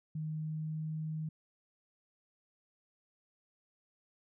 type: tone with pitch glide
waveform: sine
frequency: 155.56 to 156.64 Hz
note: D#3 to D#3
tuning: 0 to +12 cents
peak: -35 dBFS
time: 0.15-1.29 s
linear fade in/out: 5 ms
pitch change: +12 cents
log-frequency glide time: 0.34-0.95 s
effects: none